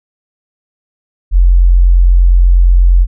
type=tone; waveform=sine; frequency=44.24 Hz; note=F1; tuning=23 cents sharp; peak=-3 dBFS; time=1.31-3.07 s; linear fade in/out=50 ms; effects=none